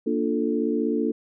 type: chord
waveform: sine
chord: Bb major seventh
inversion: none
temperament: equal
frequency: 233.1 / 293.7 / 349.2 / 440 Hz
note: Bb3 / D4 / F4 / A4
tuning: 0 / 0 / 0 / 0 cents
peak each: -26 / -26 / -29 / -27 dBFS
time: 0.06-1.12 s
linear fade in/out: 10 ms
effects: none